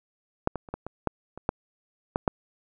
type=clicks; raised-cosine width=1 ms; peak=-8 / -17 / -30 / -17 / -21 / -10 / -25 / -9 / -10 / -7 dBFS; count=10; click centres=0.474 / 0.557 / 0.688 / 0.74 / 0.866 / 1.073 / 1.376 / 1.491 / 2.159 / 2.278 s; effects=none